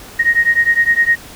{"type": "beating tone pair", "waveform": "sine", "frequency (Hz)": [1864.7, 1874.5], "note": ["A#6", "A#6"], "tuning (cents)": [0, 9], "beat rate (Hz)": 9.8, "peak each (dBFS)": -13, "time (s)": [0.19, 1.16], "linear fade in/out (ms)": 10, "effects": ["pink hiss -36 dBFS RMS until 1.35 s"]}